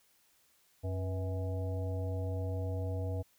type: harmonic tone with a mistuned harmonic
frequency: 92.4 Hz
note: F#2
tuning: 2 cents flat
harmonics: 1 / 3 / 5 / 7 / 9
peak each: -33 / -45 / -43 / -45 / -54 dBFS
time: 0.83-3.23 s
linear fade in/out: 20 ms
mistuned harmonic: 5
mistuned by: +80 cents
effects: white hiss -69 dBFS RMS until 3.38 s